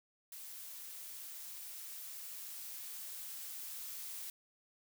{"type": "noise with level ramp", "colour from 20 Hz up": "blue", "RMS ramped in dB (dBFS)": [-49, -45], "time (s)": [0.32, 4.3], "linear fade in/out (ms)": 2, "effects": []}